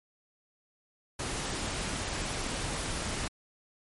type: noise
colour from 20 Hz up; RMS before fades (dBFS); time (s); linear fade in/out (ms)
pink; -34; 1.19-3.28; 5
effects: MP3 48 kbps